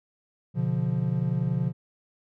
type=chord; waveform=triangle; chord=B diminished; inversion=none; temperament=equal with one note detuned; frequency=123.47 / 143.81 / 174.61 Hz; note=B2 / D3 / F3; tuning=0 / -36 / 0 cents; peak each=-26 dBFS; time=0.54-1.73 s; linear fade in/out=50 ms; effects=none